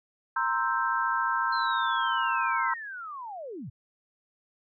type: chord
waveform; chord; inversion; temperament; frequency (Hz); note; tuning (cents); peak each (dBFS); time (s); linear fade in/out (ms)
sine; C dominant seventh; third; equal; 932.3 / 1046.5 / 1318.5 / 1568; Bb5 / C6 / E6 / G6; 0 / 0 / 0 / 0; -30; 0.36-2.74; 5
type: linear sweep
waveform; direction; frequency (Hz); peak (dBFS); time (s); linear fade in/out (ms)
sine; down; 4186 to 92.5; -36; 1.52-3.7; 10
effects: none